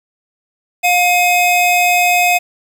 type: tone pair together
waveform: square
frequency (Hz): 712 / 2536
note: F5 / D#7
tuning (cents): +33 / +32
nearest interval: octave + minor seventh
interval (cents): 2199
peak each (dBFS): -13 / -14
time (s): 0.83-2.39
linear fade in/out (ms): 20
effects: 7-bit